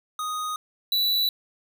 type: tone pair in turn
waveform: square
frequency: 1244.5 / 3951 Hz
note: D#6 / B7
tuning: 0 / 0 cents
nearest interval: octave + minor sixth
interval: 2000 cents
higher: second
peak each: -28 / -21 dBFS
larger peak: second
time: 0.19-0.56 / 0.92-1.29 s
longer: neither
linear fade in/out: 2 ms
effects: none